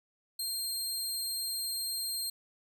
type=tone; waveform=20% pulse; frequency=4194 Hz; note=C8; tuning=3 cents sharp; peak=-27 dBFS; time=0.39-2.3 s; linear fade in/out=5 ms; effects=none